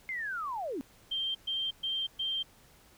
sine linear sweep, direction down, 2139 to 238.2 Hz, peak -33 dBFS, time 0.09-0.81 s, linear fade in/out 0 ms
sine tone bursts, 3158 Hz, G7, 12 cents sharp, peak -30 dBFS, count 4, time 1.11-2.43 s, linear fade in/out 10 ms, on 240 ms, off 120 ms
effects pink hiss -60 dBFS RMS until 2.97 s

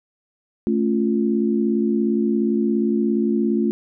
sine chord, A augmented, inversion none, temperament equal, 220 / 277.2 / 349.2 Hz, A3 / C#4 / E#4, 0 / 0 / 0 cents, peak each -19 / -24 / -22 dBFS, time 0.67-3.71 s, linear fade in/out 0 ms, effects none

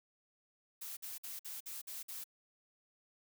blue noise bursts, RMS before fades -45 dBFS, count 7, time 0.81-2.242 s, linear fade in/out 10 ms, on 160 ms, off 52 ms, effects none

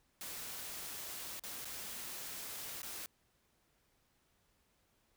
white noise with dropouts, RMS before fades -45 dBFS, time 0.21-3.06 s, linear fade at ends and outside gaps 0 ms, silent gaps 1.395-1.437 / 1.646-1.654 / 2.818-2.831 s, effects pink hiss -75 dBFS RMS until 5.16 s

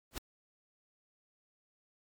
pink noise with exponential growth, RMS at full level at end -34 dBFS, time 0.11-0.18 s, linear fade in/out 1 ms, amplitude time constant 15 ms, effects MP3 96 kbps

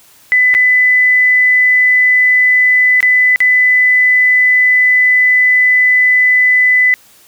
sine tone with dropouts, 2002 Hz, B6, 23 cents sharp, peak -6 dBFS, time 0.32-6.94 s, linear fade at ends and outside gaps 0 ms, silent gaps 0.541-0.549 / 3.005-3.028 / 3.36-3.404 s, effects white hiss -45 dBFS RMS until 7.27 s

